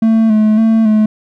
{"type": "tone with vibrato", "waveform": "triangle", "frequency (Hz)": 219.2, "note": "A3", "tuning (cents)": -6, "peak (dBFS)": -5, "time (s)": [0.02, 1.06], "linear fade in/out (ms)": 5, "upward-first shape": "square", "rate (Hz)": 1.8, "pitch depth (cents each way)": 33, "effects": []}